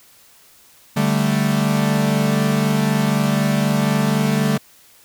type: chord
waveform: 45% pulse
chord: D suspended fourth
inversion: none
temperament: equal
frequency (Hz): 146.83 / 196 / 220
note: D3 / G3 / A3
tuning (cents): 0 / 0 / 0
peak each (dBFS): -20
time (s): 0.96-4.58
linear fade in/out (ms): 10
effects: white hiss -50 dBFS RMS until 5.04 s